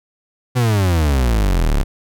40% pulse exponential sweep, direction down, 128.5 to 32.7 Hz, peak -12 dBFS, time 0.55-1.84 s, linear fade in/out 20 ms, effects none

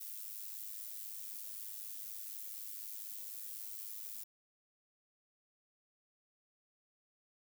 violet noise with amplitude modulation, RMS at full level -43 dBFS, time 0-4.24 s, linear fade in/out 10 ms, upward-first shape sine, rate 104 Hz, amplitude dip 65%, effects none

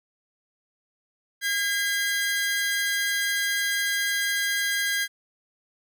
sawtooth tone pair together, 1622 / 2024 Hz, G#6 / B6, -41 / +42 cents, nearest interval major third, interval 383 cents, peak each -21 / -26 dBFS, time 1.41-5.08 s, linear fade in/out 50 ms, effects none

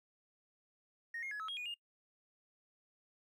triangle tone with pitch steps, 1859 / 2141 / 1688 / 1293 / 3272 / 2457 / 2832 Hz, A#6 / C7 / G#6 / E6 / G#7 / D#7 / F7, -5 / +39 / +28 / -34 / -26 / -22 / +23 cents, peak -37 dBFS, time 1.14-1.742 s, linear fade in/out 5 ms, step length 86 ms, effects noise-tail reverb RT60 0.1 s tail -25 dB re dry + tanh soft clip ceiling -36 dBFS

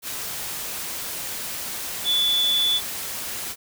sine tone in noise, 3460 Hz, A7, 30 cents flat, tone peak -18 dBFS, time 2.04-2.81 s, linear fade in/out 50 ms, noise white, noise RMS -31 dBFS, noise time 0.02-3.56 s, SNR +10 dB, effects none

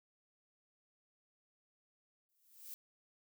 violet noise with exponential growth, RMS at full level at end -45 dBFS, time 2.29-2.74 s, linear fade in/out 0 ms, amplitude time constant 96 ms, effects none

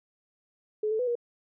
sine tone with pitch steps, 427.2 / 438.1 / 497.7 / 476.7 Hz, G#4 / A4 / B4 / A#4, +49 / -7 / +13 / +39 cents, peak -25 dBFS, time 0.83-1.154 s, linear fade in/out 5 ms, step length 81 ms, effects none

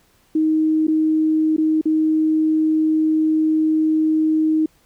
sine tone with dropouts, 313.5 Hz, D#4, 13 cents sharp, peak -14 dBFS, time 0.35-4.66 s, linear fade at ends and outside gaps 5 ms, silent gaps 0.87-0.88 / 1.565-1.58 / 1.813-1.855 s, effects pink hiss -58 dBFS RMS until 4.85 s

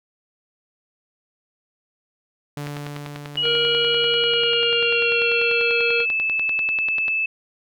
sawtooth tone with exponential decay, 145.5 Hz, D3, 16 cents flat, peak -24 dBFS, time 2.57-6.85 s, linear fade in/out 2 ms, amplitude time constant 930 ms
click train, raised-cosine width 0.3 ms, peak -16 dBFS, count 46, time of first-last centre 2.67-7.082 s, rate 10.2 Hz
sine tone with pitch glide, 2908 to 2621 Hz, F#7 to E7, -31 to -11 cents, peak -19 dBFS, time 3.37-7.26 s, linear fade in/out 5 ms, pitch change -180 cents, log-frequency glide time 4.21-5.75 s
harmonic tone, 469.4 Hz, A#4, 12 cents sharp, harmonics 1 / 3 / 5 / 7 / 9, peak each -22 / -27 / -29 / -30 / -32 dBFS, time 3.42-6.06 s, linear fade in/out 50 ms
effects none

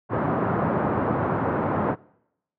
pink band-pass noise, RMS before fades -24 dBFS, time 0.09-1.96 s, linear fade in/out 50 ms, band 110 to 1300 Hz, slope 24 dB/octave, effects noise-tail reverb RT60 0.8 s tail -24 dB re dry

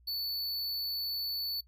square tone, 4469 Hz, C#8, 13 cents sharp, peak -33 dBFS, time 0.07-1.61 s, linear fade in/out 10 ms, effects noise-tail reverb RT60 0.1 s tail -22 dB re dry + added 60 Hz sine -59 dBFS peak until 1.67 s

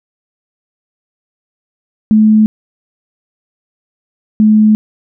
sine tone pair in turn, 215.9 / 214.7 Hz, A3 / A3, -33 / -42 cents, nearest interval unison, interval 9 cents, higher first, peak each -4 dBFS, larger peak neither, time 2.11-2.46 / 4.4-4.75 s, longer neither, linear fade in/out 0 ms, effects none

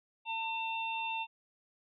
harmonic tone, 901 Hz, A5, 41 cents sharp, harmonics 1 / 3 / 4, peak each -36 / -37 / -45 dBFS, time 0.25-1.27 s, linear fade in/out 50 ms, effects none

